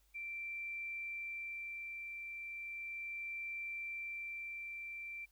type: tone with tremolo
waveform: sine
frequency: 2349 Hz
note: D7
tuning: in tune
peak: -40 dBFS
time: 0.14-5.26 s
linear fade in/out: 20 ms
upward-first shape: sine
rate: 0.36 Hz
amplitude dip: 30%
effects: added 50 Hz sine -70 dBFS peak until 5.31 s + white hiss -75 dBFS RMS until 5.31 s